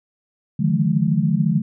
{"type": "tone cluster", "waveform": "sine", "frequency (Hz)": [147.7, 161.1, 179.5, 213.7], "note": ["D3", "E3", "F3", "G#3"], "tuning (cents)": [10, -39, 48, 50], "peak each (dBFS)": -21, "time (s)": [0.59, 1.62], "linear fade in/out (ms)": 10, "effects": []}